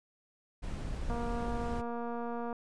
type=noise; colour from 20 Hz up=brown; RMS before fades=-37 dBFS; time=0.62-1.82 s; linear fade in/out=20 ms
type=click train; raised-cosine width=1 ms; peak=-26 dBFS; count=338; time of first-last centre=1.1-2.528 s; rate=236 Hz
effects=resampled to 22050 Hz